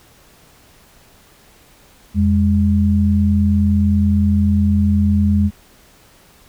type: tone pair together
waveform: sine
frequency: 85.5 / 205.1 Hz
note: F2 / G#3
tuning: -36 / -21 cents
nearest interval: octave + minor third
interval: 1515 cents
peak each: -14 dBFS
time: 2.14-5.51 s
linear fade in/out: 50 ms
effects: pink hiss -49 dBFS RMS until 6.48 s